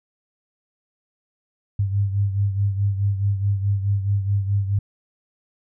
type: beating tone pair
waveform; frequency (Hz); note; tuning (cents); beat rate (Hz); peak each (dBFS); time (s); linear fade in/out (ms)
sine; 99.2 / 103.9; G2 / G#2; +21 / +1; 4.7; -19 / -26; 1.79-4.79; 5
effects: none